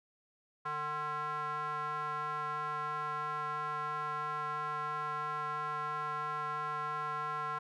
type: tone with band-pass filter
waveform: square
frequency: 150.5 Hz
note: D3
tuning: 43 cents sharp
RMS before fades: -37 dBFS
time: 0.65-7.59 s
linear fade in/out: 10 ms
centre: 1200 Hz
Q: 10
effects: none